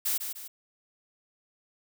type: noise with echo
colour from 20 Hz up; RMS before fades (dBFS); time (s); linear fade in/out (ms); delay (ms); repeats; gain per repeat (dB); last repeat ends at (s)
blue; -28; 0.05-0.18; 10; 150; 2; -7; 0.48
effects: none